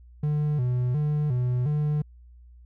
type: tone with vibrato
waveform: triangle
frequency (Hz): 136.2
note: C#3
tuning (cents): -30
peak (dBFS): -20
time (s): 0.23-2.02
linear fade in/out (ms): 5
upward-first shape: square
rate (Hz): 1.4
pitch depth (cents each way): 160
effects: added 60 Hz sine -47 dBFS peak until 2.65 s

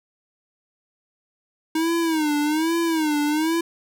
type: tone with vibrato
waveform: square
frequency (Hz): 314.4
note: D#4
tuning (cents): +18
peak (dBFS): -20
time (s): 1.75-3.61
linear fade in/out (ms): 5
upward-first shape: sine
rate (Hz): 1.2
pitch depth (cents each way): 120
effects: none

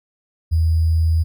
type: tone with sample-and-hold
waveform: sine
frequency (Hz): 81.2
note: E2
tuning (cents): -26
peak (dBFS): -13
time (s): 0.51-1.24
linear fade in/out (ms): 20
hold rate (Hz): 4900
effects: none

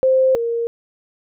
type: tone pair in turn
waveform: sine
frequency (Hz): 523 / 465.9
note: C5 / A#4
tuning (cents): -1 / -1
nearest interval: major second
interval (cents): 200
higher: first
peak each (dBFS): -11 / -18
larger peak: first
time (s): 0.03-0.35 / 0.35-0.67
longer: neither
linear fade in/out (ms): 0
effects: none

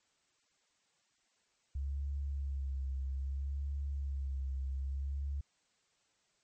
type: tone with vibrato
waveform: sine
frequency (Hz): 68.5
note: C#2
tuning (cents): -20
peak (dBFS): -34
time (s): 1.75-5.41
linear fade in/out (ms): 5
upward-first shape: sine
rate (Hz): 0.62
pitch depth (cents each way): 45
effects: white hiss -75 dBFS RMS until 6.43 s + MP3 32 kbps

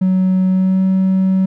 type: tone with pitch glide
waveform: triangle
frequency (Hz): 186.5 to 189.21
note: F#3 to F#3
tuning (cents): +14 to +39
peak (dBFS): -8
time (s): 0.01-1.46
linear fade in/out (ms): 10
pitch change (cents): +25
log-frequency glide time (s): 0.49-0.83
effects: tanh soft clip ceiling -5 dBFS

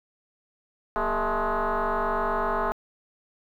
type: tone with frequency modulation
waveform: sine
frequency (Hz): 189.1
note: F#3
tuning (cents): +38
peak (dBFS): -22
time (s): 0.96-2.72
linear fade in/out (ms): 0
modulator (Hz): 213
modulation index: 5.7
effects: tanh soft clip ceiling -18 dBFS + 10-bit

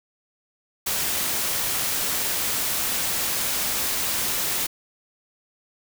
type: noise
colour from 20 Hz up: white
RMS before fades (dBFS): -25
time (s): 0.86-4.67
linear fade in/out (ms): 10
effects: none

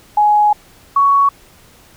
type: tone pair in turn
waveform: sine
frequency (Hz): 837 / 1117.3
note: G#5 / C#6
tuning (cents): +13 / +13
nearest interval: perfect fourth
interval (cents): 500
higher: second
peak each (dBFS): -8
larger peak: neither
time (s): 0.17-0.53 / 0.96-1.29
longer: first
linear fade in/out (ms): 5
effects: pink hiss -46 dBFS RMS until 1.96 s

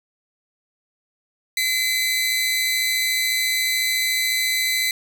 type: tone cluster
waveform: sawtooth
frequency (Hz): 2039 / 2305 / 3964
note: C7 / D7 / B7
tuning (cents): -45 / -33 / +6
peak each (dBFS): -18 / -26 / -21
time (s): 1.57-4.91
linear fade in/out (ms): 2
effects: none

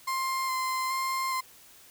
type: tone with vibrato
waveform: 35% pulse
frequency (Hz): 1046.5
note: C6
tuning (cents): 0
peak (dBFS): -26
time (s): 0.07-1.41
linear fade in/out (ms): 10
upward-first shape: square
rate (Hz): 1.2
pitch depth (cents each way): 13
effects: white hiss -54 dBFS RMS until 1.9 s

